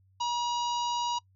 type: harmonic tone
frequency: 959 Hz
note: A#5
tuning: 49 cents sharp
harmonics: 1 / 3 / 4 / 5 / 6 / 7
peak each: -28 / -38 / -40 / -42 / -44 / -45 dBFS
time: 0.2-1.19 s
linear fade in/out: 10 ms
effects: noise-tail reverb RT60 0.1 s tail -25 dB re dry + added 95 Hz sine -61 dBFS peak until 1.35 s